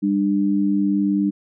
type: tone pair together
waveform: sine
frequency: 199.1 / 298.3 Hz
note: G3 / D4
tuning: +27 / +27 cents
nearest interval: perfect fifth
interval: 700 cents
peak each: -19 dBFS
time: 0.02-1.31 s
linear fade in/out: 20 ms
effects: none